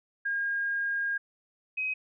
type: tone pair in turn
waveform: sine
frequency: 1621 / 2529 Hz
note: G#6 / D#7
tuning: -42 / +28 cents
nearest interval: minor sixth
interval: 770 cents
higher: second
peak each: -27 / -28 dBFS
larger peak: first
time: 0.25-1.18 / 1.77-1.94 s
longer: first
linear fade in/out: 10 ms
effects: none